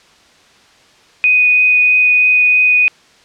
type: tone with vibrato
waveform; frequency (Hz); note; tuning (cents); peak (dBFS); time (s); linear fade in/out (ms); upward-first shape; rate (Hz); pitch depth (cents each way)
sine; 2489; D#7; 0; -7; 1.24-2.88; 0; triangle; 3.1; 8
effects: white hiss -47 dBFS RMS until 3.24 s + low-pass 5000 Hz 12 dB/octave